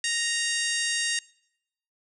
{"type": "harmonic tone", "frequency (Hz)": 932.3, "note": "A#5", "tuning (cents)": 0, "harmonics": [2, 3, 4, 5, 6, 7, 8, 9, 10], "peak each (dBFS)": [-30, -32, -33, -34, -35, -35, -36, -37, -37], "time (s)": [0.04, 1.19], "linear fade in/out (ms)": 2, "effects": ["noise-tail reverb RT60 0.8 s tail -24 dB re dry"]}